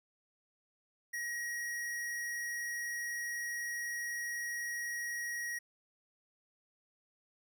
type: tone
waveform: square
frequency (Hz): 1896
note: A#6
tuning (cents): +29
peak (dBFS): -37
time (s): 1.13-5.59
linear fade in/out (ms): 10
effects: none